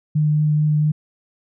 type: tone with vibrato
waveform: sine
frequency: 151.4 Hz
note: D#3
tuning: 47 cents flat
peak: -14 dBFS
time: 0.15-0.92 s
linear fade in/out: 10 ms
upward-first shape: sine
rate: 4.5 Hz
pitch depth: 9 cents each way
effects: none